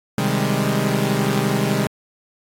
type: chord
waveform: sawtooth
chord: Ab major seventh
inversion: first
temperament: equal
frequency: 130.81 / 155.56 / 196 / 207.7 Hz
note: C3 / Eb3 / G3 / Ab3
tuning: 0 / 0 / 0 / 0 cents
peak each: -19 / -20 / -19 / -19 dBFS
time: 0.18-1.87 s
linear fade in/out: 2 ms
effects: AAC 64 kbps